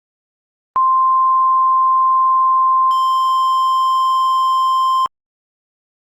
sine / triangle tone pair in turn, 1046.5 / 1046.5 Hz, C6 / C6, 0 / 0 cents, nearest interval unison, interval 0 cents, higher neither, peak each -10 dBFS, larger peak neither, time 0.76-2.91 / 2.91-5.06 s, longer neither, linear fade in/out 0 ms, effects Opus 32 kbps

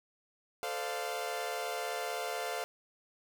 sawtooth chord, D minor seventh, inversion second, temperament equal with one note detuned, 440 / 516 / 587.3 / 698.5 Hz, A4 / C5 / D5 / F5, 0 / -24 / 0 / 0 cents, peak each -37 / -37 / -40 / -34 dBFS, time 0.63-2.64 s, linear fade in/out 0 ms, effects none

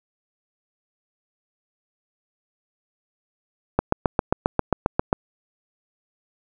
click train, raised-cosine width 1 ms, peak -3 dBFS, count 11, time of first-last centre 3.79-5.129 s, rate 7.47 Hz, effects none

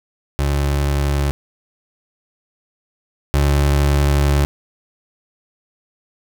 30% pulse tone pair in turn, 70.9 / 71.28 Hz, C#2 / C#2, +40 / +49 cents, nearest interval unison, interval 9 cents, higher second, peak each -13 / -10 dBFS, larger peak second, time 0.39-1.31 / 3.34-4.45 s, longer second, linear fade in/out 0 ms, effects none

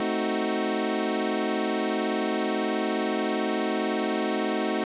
25% pulse chord, A diminished seventh, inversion none, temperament equal, 220 / 261.6 / 311.1 / 370 Hz, A3 / C4 / Eb4 / Gb4, 0 / 0 / 0 / 0 cents, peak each -26 / -29 / -26 / -26 dBFS, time 0-4.84 s, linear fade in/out 2 ms, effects resampled to 8000 Hz + 9-bit

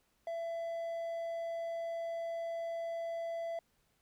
triangle tone, 669 Hz, E5, 25 cents sharp, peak -34 dBFS, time 0.27-3.59 s, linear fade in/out 2 ms, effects pink hiss -75 dBFS RMS until 4.01 s

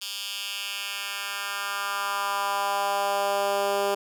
10% pulse tone with high-pass filter sweep, 200 Hz, G3, 35 cents sharp, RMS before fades -28 dBFS, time 0.01-3.95 s, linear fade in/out 10 ms, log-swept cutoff 3700 to 430 Hz, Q 1.9, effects none

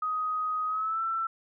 sine tone with pitch glide, 1254 to 1336.3 Hz, D#6 to E6, +13 to +23 cents, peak -27 dBFS, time 0.02-1.27 s, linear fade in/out 5 ms, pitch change +110 cents, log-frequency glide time 0.67-1.02 s, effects none

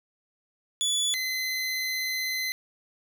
25% pulse tone pair in turn, 3437 / 2044 Hz, A7 / C7, -41 / -41 cents, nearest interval major sixth, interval 900 cents, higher first, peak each -20 / -24 dBFS, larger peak first, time 0.81-1.14 / 1.14-2.52 s, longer second, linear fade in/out 0 ms, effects 10-bit

